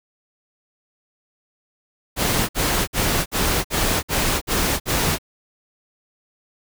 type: noise bursts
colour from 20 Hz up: pink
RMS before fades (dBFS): -20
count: 8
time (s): 2.16-5.185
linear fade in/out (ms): 50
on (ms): 330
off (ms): 55
effects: none